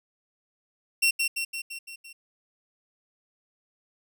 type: tone with echo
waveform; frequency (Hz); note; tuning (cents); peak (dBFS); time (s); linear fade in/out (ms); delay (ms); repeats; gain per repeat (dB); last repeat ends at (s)
sawtooth; 2725; F7; -43; -16; 1.02-1.11; 10; 170; 6; -4; 2.13
effects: none